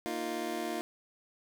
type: chord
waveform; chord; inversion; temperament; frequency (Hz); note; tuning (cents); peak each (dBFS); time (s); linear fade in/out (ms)
25% pulse; Bb suspended fourth; none; just; 233.1 / 310.8 / 349.6; Bb3 / Eb4 / F4; 0 / -2 / +2; -37 / -35 / -33; 0.06-0.81; 0
effects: none